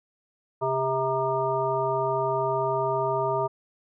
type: harmonic tone with a mistuned harmonic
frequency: 133.5 Hz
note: C3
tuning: 35 cents sharp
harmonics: 1 / 3 / 5 / 7 / 9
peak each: -34 / -28 / -28 / -28 / -32 dBFS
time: 0.61-3.48 s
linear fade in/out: 20 ms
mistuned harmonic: 5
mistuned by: -47 cents
effects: none